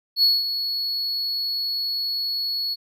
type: tone with ADSR envelope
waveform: triangle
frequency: 4375 Hz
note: C#8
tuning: 24 cents flat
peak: -12 dBFS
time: 0.16-2.76 s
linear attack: 69 ms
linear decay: 200 ms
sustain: -10 dB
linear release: 33 ms
effects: none